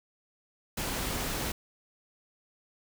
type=noise; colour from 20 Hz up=pink; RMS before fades=-33 dBFS; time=0.77-1.52 s; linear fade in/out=5 ms; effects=none